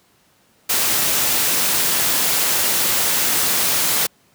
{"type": "noise", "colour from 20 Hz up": "white", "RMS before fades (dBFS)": -18, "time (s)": [0.69, 4.07], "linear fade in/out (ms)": 10, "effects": ["pink hiss -57 dBFS RMS until 4.34 s", "high-pass 100 Hz 12 dB/octave"]}